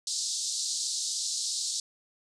pink band-pass noise, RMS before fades -32 dBFS, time 0.07-1.8 s, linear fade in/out 2 ms, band 4000 to 8600 Hz, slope 48 dB/octave, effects none

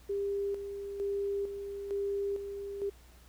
sine tone with tremolo, 400 Hz, G4, 35 cents sharp, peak -30 dBFS, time 0.09-2.9 s, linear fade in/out 10 ms, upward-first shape square, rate 1.1 Hz, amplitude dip 55%, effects added 60 Hz sine -55 dBFS peak until 3.28 s + pink hiss -61 dBFS RMS until 3.28 s

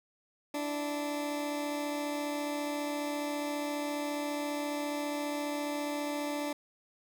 20% pulse tone pair together, 292.6 / 327.3 Hz, D4 / E4, -6 / -12 cents, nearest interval major second, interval 194 cents, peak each -28 / -39 dBFS, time 0.54-6.53 s, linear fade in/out 5 ms, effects none

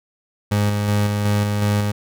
30% pulse tone with tremolo, 103.4 Hz, G#2, 7 cents flat, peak -13 dBFS, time 0.51-1.92 s, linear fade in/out 10 ms, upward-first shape square, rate 2.7 Hz, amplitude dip 30%, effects none

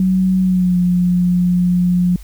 sine tone with pitch glide, 186.8 to 178.47 Hz, F#3 to F3, +17 to +38 cents, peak -11 dBFS, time 0-2.16 s, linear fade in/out 2 ms, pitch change -79 cents, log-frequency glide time 0.41-0.77 s, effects added 50 Hz sine -32 dBFS peak until 2.23 s + white hiss -47 dBFS RMS until 2.23 s

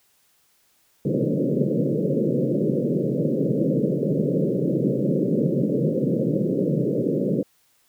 pink band-pass noise, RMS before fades -22 dBFS, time 1.05-7.43 s, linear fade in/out 5 ms, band 130 to 560 Hz, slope 96 dB/octave, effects white hiss -63 dBFS RMS until 7.88 s

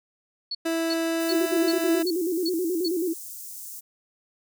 sine tone bursts, 4404 Hz, C#8, 12 cents flat, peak -27 dBFS, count 7, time 0.51-2.883 s, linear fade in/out 5 ms, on 39 ms, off 350 ms
30% pulse tone with pitch glide, 328.9 to 331.6 Hz, E4 to E4, -4 to +10 cents, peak -21 dBFS, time 0.65-2.03 s, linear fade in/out 10 ms, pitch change +14 cents, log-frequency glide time 1.05-1.54 s
white high-pass noise, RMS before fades -39 dBFS, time 1.19-3.81 s, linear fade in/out 20 ms, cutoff 6300 Hz, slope 24 dB/octave
sine tone with vibrato, 346.2 Hz, F4, 15 cents flat, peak -23 dBFS, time 1.3-3.14 s, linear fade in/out 20 ms, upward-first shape square, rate 9.3 Hz, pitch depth 100 cents each way
effects none

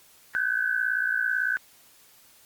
sine tone cluster, 1505 / 1563 / 1676 Hz, F#6 / G6 / G#6, +29 / -6 / +15 cents, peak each -26 / -27 / -32 dBFS, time 0.35-1.57 s, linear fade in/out 0 ms, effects white hiss -56 dBFS RMS until 2.45 s + Opus 48 kbps

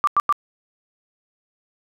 sine tone bursts, 1174.7 Hz, D6, in tune, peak -13 dBFS, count 3, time 0.04-0.325 s, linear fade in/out 0 ms, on 33 ms, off 93 ms, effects none

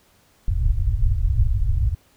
pink low-pass noise, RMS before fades -19 dBFS, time 0.48-1.95 s, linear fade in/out 2 ms, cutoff 120 Hz, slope 96 dB/octave, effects pink hiss -58 dBFS RMS until 2.16 s

